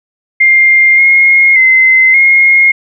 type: tone with pitch steps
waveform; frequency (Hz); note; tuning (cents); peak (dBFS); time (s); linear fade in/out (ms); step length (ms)
sine; 2110 / 2147 / 2060 / 2146; C7 / C7 / C7 / C7; +14 / +44 / -28 / +43; -3; 0.4-2.72; 10; 580
effects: none